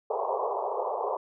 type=band-pass noise; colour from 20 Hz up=pink; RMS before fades=-30 dBFS; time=0.1-1.17 s; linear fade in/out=5 ms; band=400 to 1100 Hz; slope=96 dB/octave; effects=none